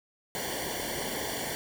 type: noise with comb filter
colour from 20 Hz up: pink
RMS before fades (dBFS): -34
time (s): 0.35-1.55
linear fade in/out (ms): 0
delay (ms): 0.78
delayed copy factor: -0.85
effects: none